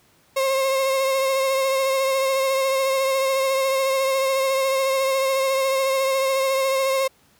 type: tone with vibrato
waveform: 35% pulse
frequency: 535 Hz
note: C5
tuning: 38 cents sharp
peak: -17 dBFS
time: 0.36-7.08 s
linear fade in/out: 10 ms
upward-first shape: triangle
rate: 14 Hz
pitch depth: 32 cents each way
effects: pink hiss -58 dBFS RMS until 7.39 s + high-pass 80 Hz 12 dB/octave